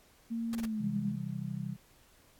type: tone with pitch glide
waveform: sine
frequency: 229.8 to 205.9 Hz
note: A#3 to G#3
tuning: -25 to -15 cents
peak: -32 dBFS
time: 0.3-1.16 s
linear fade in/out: 20 ms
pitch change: -190 cents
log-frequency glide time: 0.59-0.88 s
type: noise bursts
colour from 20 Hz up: pink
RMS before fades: -43 dBFS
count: 3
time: 0.53-0.653 s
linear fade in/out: 0 ms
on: 21 ms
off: 30 ms
type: chord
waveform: sine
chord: C major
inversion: none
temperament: just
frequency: 130.81 / 163.52 / 196.22 Hz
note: C3 / E3 / G3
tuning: 0 / -14 / +2 cents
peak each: -39 dBFS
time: 0.78-1.77 s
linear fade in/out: 50 ms
effects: pink hiss -63 dBFS RMS until 2.39 s + AAC 64 kbps